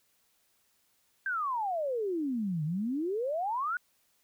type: exponential two-way sweep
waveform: sine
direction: down then up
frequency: 1608 to 146.83 to 1496 Hz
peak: -29 dBFS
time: 1.26-3.77 s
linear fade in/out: 2 ms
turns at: 2.64 s
effects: white hiss -71 dBFS RMS until 4.23 s